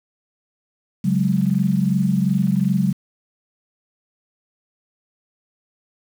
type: chord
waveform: sine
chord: C# suspended fourth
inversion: none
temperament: equal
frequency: 138.59 / 185 / 207.7 Hz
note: C#3 / F#3 / G#3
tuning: 0 / 0 / 0 cents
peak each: -22 / -18 / -21 dBFS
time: 1.04-2.93 s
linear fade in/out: 10 ms
effects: 7-bit